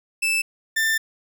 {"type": "tone pair in turn", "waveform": "40% pulse", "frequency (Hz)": [2637, 1785.6], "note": ["E7", "A6"], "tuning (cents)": [0, 25], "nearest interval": "perfect fifth", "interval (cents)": 675, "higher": "first", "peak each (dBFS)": -18, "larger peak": "neither", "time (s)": [[0.22, 0.42], [0.76, 0.98]], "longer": "second", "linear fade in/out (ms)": 10, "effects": []}